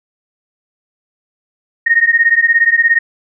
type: beating tone pair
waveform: sine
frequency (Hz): 1847 / 1864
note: A#6 / A#6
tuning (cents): -16 / -1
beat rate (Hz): 17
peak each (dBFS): -11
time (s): 1.86-2.99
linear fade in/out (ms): 10
effects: none